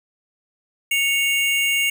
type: tone pair together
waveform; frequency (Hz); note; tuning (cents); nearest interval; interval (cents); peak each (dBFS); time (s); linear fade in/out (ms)
square; 2214 / 2794; C#7 / F7; -3 / 0; major third; 403; -21; 0.91-1.9; 5
effects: none